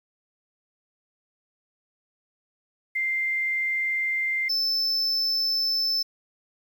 sine / triangle tone pair in turn, 2093 / 5274 Hz, C7 / E8, 0 / 0 cents, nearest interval octave + major third, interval 1600 cents, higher second, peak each -23 / -21 dBFS, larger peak second, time 2.95-4.49 / 4.49-6.03 s, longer neither, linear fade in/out 10 ms, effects 9-bit

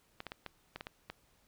clicks, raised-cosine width 0.3 ms, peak -25 dBFS, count 8, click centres 0.204 / 0.267 / 0.319 / 0.463 / 0.76 / 0.809 / 0.869 / 1.1 s, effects pink hiss -70 dBFS RMS until 1.47 s

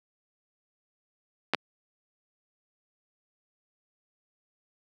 clicks, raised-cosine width 0.3 ms, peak -8 dBFS, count 2, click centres 1.536 / 1.547 s, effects high-pass 200 Hz 12 dB/octave

